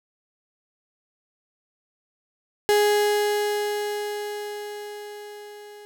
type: tone with level ramp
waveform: 35% pulse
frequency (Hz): 415.3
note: G#4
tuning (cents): 0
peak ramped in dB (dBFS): -14 to -40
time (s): 2.69-5.85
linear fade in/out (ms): 0
effects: none